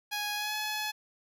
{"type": "tone with pitch glide", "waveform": "10% pulse", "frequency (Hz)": [830.6, 851], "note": ["G#5", "G#5"], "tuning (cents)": [0, 42], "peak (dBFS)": -23, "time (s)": [0.11, 0.92], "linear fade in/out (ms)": 20, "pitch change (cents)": 42, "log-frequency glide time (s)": [0.35, 0.55], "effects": []}